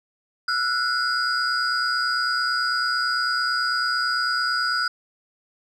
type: tone cluster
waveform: sine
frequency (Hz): 1337 / 1466 / 4890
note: E6 / F#6 / D#8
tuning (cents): +24 / -16 / -31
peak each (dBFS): -25 / -22 / -24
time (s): 0.48-4.88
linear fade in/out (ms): 5
effects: tanh soft clip ceiling -16 dBFS